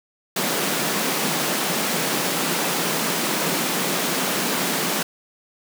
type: high-pass noise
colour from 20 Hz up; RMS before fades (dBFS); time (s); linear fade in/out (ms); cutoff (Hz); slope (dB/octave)
pink; -23; 0.36-5.03; 5; 160; 48
effects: none